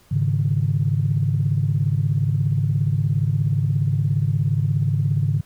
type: chord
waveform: sine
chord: Ab suspended fourth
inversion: none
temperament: equal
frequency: 103.83 / 138.59 / 155.56 Hz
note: Ab2 / Db3 / Eb3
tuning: 0 / 0 / 0 cents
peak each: -21 / -20 / -23 dBFS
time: 0.11-5.41 s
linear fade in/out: 10 ms
effects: tanh soft clip ceiling -8 dBFS + pink hiss -55 dBFS RMS until 5.45 s